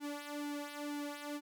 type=tone with flanger; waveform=sawtooth; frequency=291.4 Hz; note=D4; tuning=13 cents flat; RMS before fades=-42 dBFS; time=0-1.41 s; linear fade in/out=50 ms; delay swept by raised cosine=1.8 to 3.3 ms; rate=2.1 Hz; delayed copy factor=-0.8; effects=none